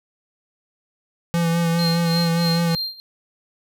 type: tone with vibrato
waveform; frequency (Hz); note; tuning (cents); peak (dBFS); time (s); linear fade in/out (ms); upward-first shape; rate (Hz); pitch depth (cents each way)
square; 168.4; E3; +37; -18; 1.34-2.75; 0; sine; 4.9; 24
type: tone with tremolo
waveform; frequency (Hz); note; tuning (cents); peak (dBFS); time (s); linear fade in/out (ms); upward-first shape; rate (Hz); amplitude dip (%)
triangle; 4186; C8; 0; -21; 1.79-3; 0; sine; 3.2; 90
effects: none